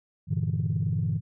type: chord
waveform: sine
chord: E half-diminished seventh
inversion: first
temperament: equal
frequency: 98 / 116.54 / 146.83 / 164.81 Hz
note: G2 / Bb2 / D3 / E3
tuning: 0 / 0 / 0 / 0 cents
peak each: -29 dBFS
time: 0.27-1.21 s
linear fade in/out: 50 ms
effects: tanh soft clip ceiling -17 dBFS